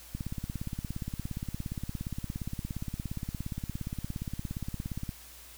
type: click train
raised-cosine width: 5 ms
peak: -22 dBFS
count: 86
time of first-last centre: 0.15-5.092 s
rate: 17.2 Hz
effects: added 60 Hz sine -55 dBFS peak until 5.57 s + white hiss -51 dBFS RMS until 5.57 s